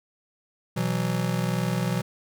square chord, B suspended fourth, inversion none, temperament just, 123.47 / 164.63 / 185.21 Hz, B2 / E3 / F#3, 0 / -2 / +2 cents, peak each -29 dBFS, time 0.76-2.02 s, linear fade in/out 10 ms, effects none

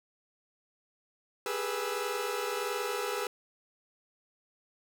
sawtooth tone cluster, 399.5 / 421 / 490.2 / 1316 Hz, G4 / G#4 / B4 / E6, +33 / +24 / -13 / -3 cents, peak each -34 / -33 / -32 / -35 dBFS, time 1.46-3.27 s, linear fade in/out 2 ms, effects none

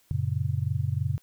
sine chord, F# major, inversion none, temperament just, 92.5 / 115.62 / 138.75 Hz, F#2 / A#2 / C#3, 0 / -14 / +2 cents, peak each -29 dBFS, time 0.11-1.18 s, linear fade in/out 0 ms, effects white hiss -64 dBFS RMS until 1.22 s

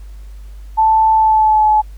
sine tone with pitch glide, 880 to 855.9 Hz, A5 to A5, 0 to -48 cents, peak -8 dBFS, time 0.77-1.82 s, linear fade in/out 20 ms, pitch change -48 cents, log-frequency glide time 1.14-1.68 s, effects added 50 Hz sine -30 dBFS peak until 1.97 s + pink hiss -52 dBFS RMS until 1.97 s

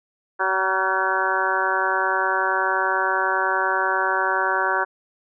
harmonic tone with a mistuned harmonic, 189.4 Hz, F#3, 41 cents sharp, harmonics 2 / 3 / 4 / 5 / 6 / 7 / 8 / 9, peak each -29 / -30 / -28 / -25 / -27 / -28 / -24 / -30 dBFS, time 0.39-4.85 s, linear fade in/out 20 ms, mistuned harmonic 7, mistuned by +76 cents, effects none

